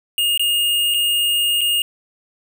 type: tone with dropouts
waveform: square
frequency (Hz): 2842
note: F7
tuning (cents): +30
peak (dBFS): -16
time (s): 0.18-1.82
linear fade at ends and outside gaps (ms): 1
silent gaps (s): 0.376-0.395 / 0.94-0.944 / 1.609-1.614
effects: none